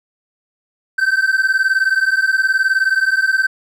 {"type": "beating tone pair", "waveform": "triangle", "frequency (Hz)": [1537, 1556], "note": ["G6", "G6"], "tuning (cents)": [-35, -13], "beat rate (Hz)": 19, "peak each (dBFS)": -14, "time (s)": [0.98, 3.47], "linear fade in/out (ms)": 10, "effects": []}